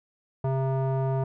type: tone with low-pass filter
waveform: square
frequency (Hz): 133.4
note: C3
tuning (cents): +34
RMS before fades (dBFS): -26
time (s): 0.44-1.24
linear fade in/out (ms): 5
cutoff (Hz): 820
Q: 2.1
effects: none